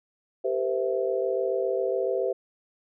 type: chord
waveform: sine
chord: C dominant seventh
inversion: second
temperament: equal with one note detuned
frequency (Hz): 392 / 466.2 / 513.4 / 659.3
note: G4 / Bb4 / C5 / E5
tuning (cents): 0 / 0 / -33 / 0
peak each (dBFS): -28 / -33 / -27 / -32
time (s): 0.44-2.33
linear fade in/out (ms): 10
effects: none